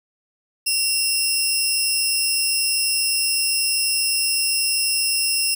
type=tone pair together; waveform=15% pulse; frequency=2737 / 5167 Hz; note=F7 / E8; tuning=-36 / -35 cents; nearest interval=major seventh; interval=1101 cents; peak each=-15 dBFS; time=0.66-5.55 s; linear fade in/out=10 ms; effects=none